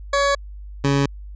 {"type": "tone pair in turn", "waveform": "20% pulse", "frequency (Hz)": [562, 139.85], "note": ["C#5", "C#3"], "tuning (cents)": [24, 16], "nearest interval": "2 octaves", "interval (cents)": 2408, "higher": "first", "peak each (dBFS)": -11, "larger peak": "neither", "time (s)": [[0.13, 0.35], [0.84, 1.06]], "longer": "neither", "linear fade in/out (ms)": 5, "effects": ["added 50 Hz sine -33 dBFS peak until 1.35 s", "resampled to 16000 Hz"]}